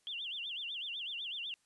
sine tone with vibrato, 3136 Hz, G7, in tune, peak -38 dBFS, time 0.07-1.54 s, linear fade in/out 0 ms, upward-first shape sine, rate 8 Hz, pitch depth 240 cents each way, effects white hiss -74 dBFS RMS until 1.65 s + resampled to 24000 Hz

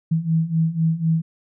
sine beating tone pair, 160 / 164 Hz, D#3 / E3, +49 / -9 cents, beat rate 4 Hz, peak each -22 / -19 dBFS, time 0.11-1.22 s, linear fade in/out 10 ms, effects none

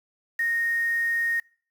sine tone with quantisation, 1856 Hz, A#6, 8 cents flat, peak -22 dBFS, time 0.39-1.4 s, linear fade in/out 5 ms, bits 7, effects noise-tail reverb RT60 0.5 s tail -26 dB re dry

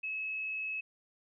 sine tone, 2581 Hz, E7, 37 cents flat, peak -34 dBFS, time 0.03-0.81 s, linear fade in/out 10 ms, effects none

